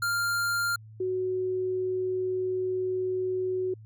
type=tone pair in turn; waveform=square / sine; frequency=1396.9 / 370.8 Hz; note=F6 / F#4; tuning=0 / +4 cents; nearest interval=octave + major seventh; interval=2296 cents; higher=first; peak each=-26 dBFS; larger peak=neither; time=0.02-0.76 / 1-3.74 s; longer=second; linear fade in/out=5 ms; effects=added 109 Hz sine -45 dBFS peak until 3.85 s